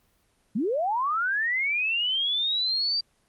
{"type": "linear sweep", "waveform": "sine", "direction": "up", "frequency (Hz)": [180.6, 4699], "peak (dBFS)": -23, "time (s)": [0.55, 3.01], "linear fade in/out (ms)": 10, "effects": ["pink hiss -67 dBFS RMS until 3.28 s", "Opus 24 kbps"]}